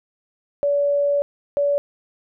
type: tone bursts at uneven times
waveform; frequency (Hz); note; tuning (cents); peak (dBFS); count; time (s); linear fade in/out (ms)
sine; 572; D5; -46; -16; 2; 0.63-1.22 / 1.57-1.78; 0
effects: none